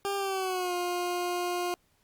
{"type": "tone with pitch glide", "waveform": "20% pulse", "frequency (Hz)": [398, 354.6], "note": ["G4", "F4"], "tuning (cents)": [26, 26], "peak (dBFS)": -24, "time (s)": [0.05, 1.74], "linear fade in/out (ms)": 0, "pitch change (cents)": -200, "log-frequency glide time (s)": [0.16, 0.74], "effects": ["pink hiss -69 dBFS RMS until 2.03 s", "Opus 48 kbps"]}